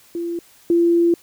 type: tone pair in turn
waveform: sine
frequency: 341 / 341 Hz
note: F4 / F4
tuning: -41 / -41 cents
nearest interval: unison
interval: 0 cents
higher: neither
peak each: -22 / -12 dBFS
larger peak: second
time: 0.15-0.39 / 0.7-1.14 s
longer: second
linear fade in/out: 2 ms
effects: white hiss -51 dBFS RMS until 1.22 s